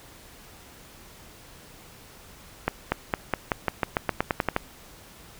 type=accelerating click train; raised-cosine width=0.5 ms; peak=-7 dBFS; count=14; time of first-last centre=2.68-4.564 s; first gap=240 ms; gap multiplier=0.91; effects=pink hiss -49 dBFS RMS until 5.39 s